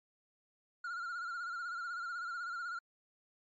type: tone with vibrato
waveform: triangle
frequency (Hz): 1401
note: F6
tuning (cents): +5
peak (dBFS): -36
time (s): 0.84-2.79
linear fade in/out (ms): 5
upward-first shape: sine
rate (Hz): 16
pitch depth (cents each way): 67
effects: MP3 32 kbps